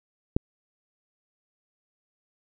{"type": "click", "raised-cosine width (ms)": 3, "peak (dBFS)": -8, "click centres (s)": 0.365, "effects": []}